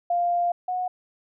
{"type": "tone pair in turn", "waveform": "sine", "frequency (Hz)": [698.5, 730.7], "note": ["F5", "F#5"], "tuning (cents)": [0, -22], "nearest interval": "minor second", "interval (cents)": 78, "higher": "second", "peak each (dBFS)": [-20, -24], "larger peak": "first", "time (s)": [[0.1, 0.52], [0.68, 0.88]], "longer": "first", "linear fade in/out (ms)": 5, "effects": []}